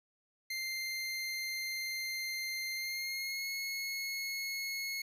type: tone with pitch glide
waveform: 25% pulse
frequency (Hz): 2093 to 2177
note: C7 to C#7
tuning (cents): 0 to -32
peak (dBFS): -32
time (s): 0.5-5.02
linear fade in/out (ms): 5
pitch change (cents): +68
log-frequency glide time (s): 2.75-3.48
effects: none